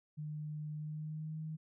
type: tone with pitch glide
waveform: sine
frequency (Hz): 151.6 to 156.95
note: D#3 to D#3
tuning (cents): -45 to +15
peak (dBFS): -39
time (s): 0.17-1.57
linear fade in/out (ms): 20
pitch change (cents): +60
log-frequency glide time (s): 0.75-1.39
effects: none